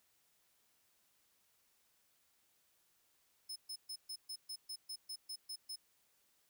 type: tone bursts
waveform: sawtooth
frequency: 5200 Hz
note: E8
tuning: 24 cents flat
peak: -40 dBFS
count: 12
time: 3.49-5.76 s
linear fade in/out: 10 ms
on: 70 ms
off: 130 ms
effects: white hiss -75 dBFS RMS until 6.49 s